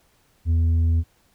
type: tone with tanh clipping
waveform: sine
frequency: 82.41 Hz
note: E2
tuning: in tune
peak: -17 dBFS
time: 0.45-1.04 s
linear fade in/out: 50 ms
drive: 4 dB
effects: pink hiss -62 dBFS RMS until 1.34 s